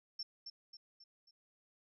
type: tone with echo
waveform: sine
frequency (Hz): 5390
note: E8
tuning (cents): +38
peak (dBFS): -39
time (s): 0.19-0.23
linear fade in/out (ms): 5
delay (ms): 270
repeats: 4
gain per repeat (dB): -6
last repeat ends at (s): 1.31
effects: none